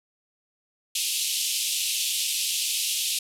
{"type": "band-pass noise", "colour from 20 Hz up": "pink", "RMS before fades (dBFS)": -27, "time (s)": [0.95, 3.19], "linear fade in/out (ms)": 5, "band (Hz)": [2700, 13000], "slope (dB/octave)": 48, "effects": []}